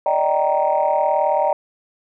sine chord, Eb major seventh, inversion third, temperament just, 583.4 / 622.3 / 777.8 / 933.4 Hz, D5 / Eb5 / G5 / Bb5, -12 / 0 / -14 / +2 cents, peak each -20 dBFS, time 0.06-1.53 s, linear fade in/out 2 ms, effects tanh soft clip ceiling -7 dBFS

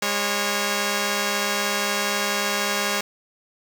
5% pulse tone pair together, 204.3 / 549 Hz, G#3 / C#5, -28 / -17 cents, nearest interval octave + perfect fourth, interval 1711 cents, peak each -13 dBFS, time 0.02-3.01 s, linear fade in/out 5 ms, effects none

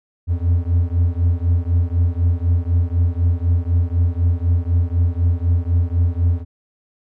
triangle beating tone pair, 84.5 / 88.5 Hz, E2 / F2, +43 / +23 cents, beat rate 4 Hz, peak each -15 / -16 dBFS, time 0.27-6.45 s, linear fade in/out 50 ms, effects none

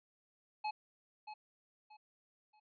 square tone with echo, 851 Hz, G#5, 42 cents sharp, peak -36 dBFS, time 0.64-0.71 s, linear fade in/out 10 ms, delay 630 ms, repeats 3, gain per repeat -10 dB, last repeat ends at 2.6 s, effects resampled to 11025 Hz

